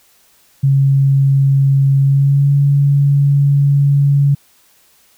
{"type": "tone with pitch glide", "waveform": "sine", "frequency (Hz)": [137.2, 141.22], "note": ["C#3", "C#3"], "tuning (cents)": [-17, 33], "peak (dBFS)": -8, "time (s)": [0.63, 4.35], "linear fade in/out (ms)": 10, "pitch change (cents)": 50, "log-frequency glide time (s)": [1.99, 2.52], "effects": ["white hiss -52 dBFS RMS until 5.17 s"]}